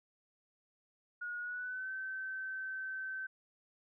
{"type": "tone with pitch glide", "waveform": "sine", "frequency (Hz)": [1445, 1539.8], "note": ["F#6", "G6"], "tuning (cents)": [-41, -31], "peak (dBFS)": -38, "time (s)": [1.21, 3.27], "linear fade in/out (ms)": 10, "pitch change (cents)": 110, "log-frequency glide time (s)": [1.4, 1.91], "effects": []}